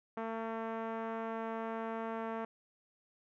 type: tone with low-pass filter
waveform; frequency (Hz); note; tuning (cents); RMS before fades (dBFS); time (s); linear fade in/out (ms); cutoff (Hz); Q
5% pulse; 225.1; A3; +40; -39; 0.17-2.45; 5; 930; 0.77
effects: none